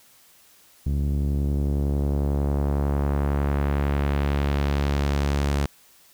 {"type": "tone with low-pass filter sweep", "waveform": "sawtooth", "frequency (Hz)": 71, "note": "C#2", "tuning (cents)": 42, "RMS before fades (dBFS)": -23, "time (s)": [0.86, 5.66], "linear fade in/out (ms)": 5, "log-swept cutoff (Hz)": [200, 9300], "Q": 0.83, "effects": ["white hiss -55 dBFS RMS until 6.13 s"]}